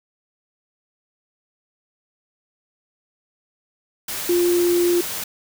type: tone in noise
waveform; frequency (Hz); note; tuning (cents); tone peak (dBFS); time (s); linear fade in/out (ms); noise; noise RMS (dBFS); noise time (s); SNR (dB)
sine; 349.8; F4; +3; -15; 4.29-5.01; 5; white; -28; 4.08-5.24; +10
effects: none